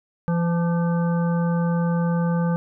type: harmonic tone with a mistuned harmonic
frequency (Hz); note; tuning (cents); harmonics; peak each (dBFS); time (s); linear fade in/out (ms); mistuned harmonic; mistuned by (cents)
170; F3; -46; 1 / 3 / 5 / 7 / 9; -19 / -29 / -33 / -36 / -38; 0.28-2.56; 0; 5; +46
effects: none